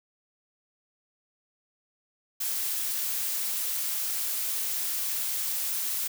blue noise, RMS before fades -30 dBFS, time 2.4-6.08 s, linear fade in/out 10 ms, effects none

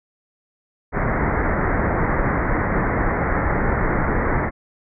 pink low-pass noise, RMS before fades -20 dBFS, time 0.92-4.51 s, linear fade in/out 50 ms, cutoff 2100 Hz, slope 96 dB/octave, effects none

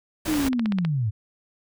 pink noise, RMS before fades -30 dBFS, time 0.25-0.49 s, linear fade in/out 10 ms
sine linear sweep, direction down, 320.8 to 98 Hz, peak -21 dBFS, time 0.27-1.11 s, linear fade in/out 20 ms
click train, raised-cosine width 0.3 ms, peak -15 dBFS, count 9, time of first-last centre 0.34-0.85 s, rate 15.7 Hz
effects none

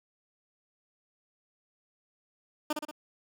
15% pulse tone with echo, 302.3 Hz, D#4, 50 cents flat, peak -21 dBFS, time 2.7-2.73 s, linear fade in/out 5 ms, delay 61 ms, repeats 3, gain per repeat -4 dB, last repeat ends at 2.913 s, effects none

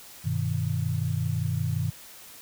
sine chord, G augmented, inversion none, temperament equal, 98 / 123.47 / 155.56 Hz, G2 / B2 / D#3, 0 / 0 / 0 cents, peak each -29 dBFS, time 0.24-1.91 s, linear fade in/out 20 ms, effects white hiss -47 dBFS RMS until 2.41 s

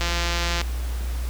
click train, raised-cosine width 0.2 ms, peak -8 dBFS, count 105, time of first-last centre 0.01-0.615 s, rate 172 Hz, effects added 60 Hz sine -24 dBFS peak until 1.29 s + pink hiss -40 dBFS RMS until 1.29 s

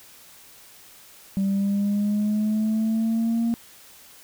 sine linear sweep, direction up, 194 to 233.1 Hz, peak -18 dBFS, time 1.37-3.54 s, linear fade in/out 0 ms, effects tanh soft clip ceiling -18 dBFS + white hiss -49 dBFS RMS until 4.23 s

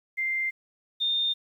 sine tone pair in turn, 2093 / 3634 Hz, C7 / A#7, 0 / -45 cents, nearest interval minor seventh, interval 955 cents, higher second, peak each -25 / -23 dBFS, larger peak second, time 0.17-0.51 / 1-1.34 s, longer neither, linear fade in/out 20 ms, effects 10-bit

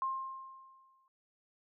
sine tone with exponential decay, 1061 Hz, C6, 24 cents sharp, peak -30 dBFS, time 0.02-1.08 s, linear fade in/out 1 ms, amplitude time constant 230 ms, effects none

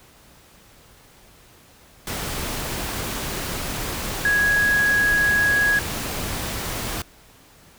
sine tone in noise, 1661.2 Hz, G#6, in tune, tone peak -16 dBFS, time 4.25-5.79 s, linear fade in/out 2 ms, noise pink, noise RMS -28 dBFS, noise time 2.07-7.02 s, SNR +9 dB, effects pink hiss -51 dBFS RMS until 7.78 s

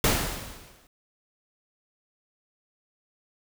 pink noise with exponential decay, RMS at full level -20 dBFS, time 0.04-0.87 s, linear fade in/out 2 ms, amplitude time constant 180 ms, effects none

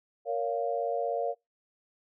sine chord, Bb minor, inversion none, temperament equal with one note detuned, 466.2 / 562.8 / 698.5 Hz, Bb4 / Db5 / F5, 0 / +26 / 0 cents, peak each -32 dBFS, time 0.25-1.35 s, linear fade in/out 50 ms, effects noise-tail reverb RT60 0.2 s tail -26 dB re dry

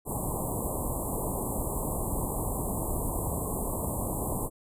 pink band-stop noise, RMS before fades -31 dBFS, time 0.05-4.5 s, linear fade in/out 50 ms, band 1100 to 7700 Hz, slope 96 dB/octave, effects resampled to 32000 Hz

